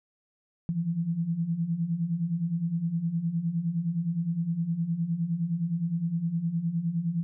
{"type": "beating tone pair", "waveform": "sine", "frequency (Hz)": [161.4, 171.1], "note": ["E3", "F3"], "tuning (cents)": [-36, -35], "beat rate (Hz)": 9.7, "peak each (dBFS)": [-32, -27], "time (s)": [0.69, 7.23], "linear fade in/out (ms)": 0, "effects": []}